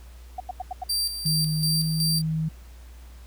sine tone bursts, 740 Hz, F#5, in tune, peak -27 dBFS, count 5, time 0.38-0.838 s, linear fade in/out 5 ms, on 22 ms, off 87 ms
sawtooth tone with tremolo, 4699 Hz, D8, in tune, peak -20 dBFS, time 0.89-2.22 s, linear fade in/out 10 ms, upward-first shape square, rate 2.7 Hz, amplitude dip 60%
sine tone with pitch glide, 155.56 to 158.74 Hz, D#3 to D#3, 0 to +35 cents, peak -23 dBFS, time 1.25-2.49 s, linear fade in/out 10 ms, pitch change +35 cents, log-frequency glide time 1.67-1.8 s
effects added 60 Hz sine -42 dBFS peak until 3.26 s + pink hiss -55 dBFS RMS until 3.26 s

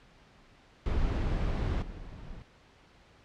brown noise with level steps, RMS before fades -29 / -42 / -44 dBFS, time 0.86-2.42 s, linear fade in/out 0 ms, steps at 1.82 / 1.98 s, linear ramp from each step 2 ms, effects pink hiss -59 dBFS RMS until 3.24 s + low-pass 4000 Hz 12 dB/octave

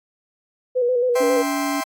sine tone with vibrato, 493.9 Hz, B4, in tune, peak -16 dBFS, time 0.75-1.43 s, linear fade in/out 20 ms, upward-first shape square, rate 7.3 Hz, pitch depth 41 cents each way
sawtooth chord, C major, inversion first, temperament just, 654.1 / 784.9 / 1046.5 Hz, E5 / G5 / C6, -14 / +2 / 0 cents, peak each -25 / -24 / -23 dBFS, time 1.15-1.84 s, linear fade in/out 10 ms
triangle tone, 283.8 Hz, C#4, 41 cents sharp, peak -21 dBFS, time 1.2-1.81 s, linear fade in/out 10 ms
effects AAC 64 kbps

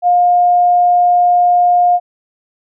sine tone, 710 Hz, F5, 28 cents sharp, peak -7 dBFS, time 0.02-2 s, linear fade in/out 50 ms, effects none

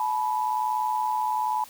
sine tone pair together, 862 / 983 Hz, A5 / B5, -36 / -8 cents, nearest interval major second, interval 228 cents, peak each -26 / -26 dBFS, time 0-1.64 s, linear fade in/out 2 ms, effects white hiss -48 dBFS RMS until 1.69 s

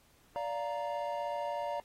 triangle chord, Bb major, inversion first, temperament just, 582.7 / 699.2 / 932.3 Hz, D5 / F5 / Bb5, -14 / +2 / 0 cents, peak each -35 / -37 / -36 dBFS, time 0.36-1.8 s, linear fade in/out 0 ms, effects pink hiss -66 dBFS RMS until 1.84 s + AAC 48 kbps

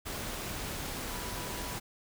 sine tone in noise, 981 Hz, B5, 12 cents flat, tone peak -46 dBFS, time 1.09-1.76 s, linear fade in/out 20 ms, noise pink, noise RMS -38 dBFS, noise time 0.05-1.8 s, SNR -11 dB, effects none

